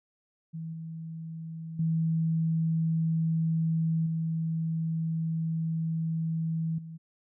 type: tone with level steps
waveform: sine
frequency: 162.3 Hz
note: E3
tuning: 27 cents flat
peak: -34 / -36 / -24 / -27 / -39 dBFS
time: 0.53-6.98 s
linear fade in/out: 20 ms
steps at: 0.73 / 1.79 / 4.06 / 6.78 s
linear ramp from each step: 5 ms
effects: none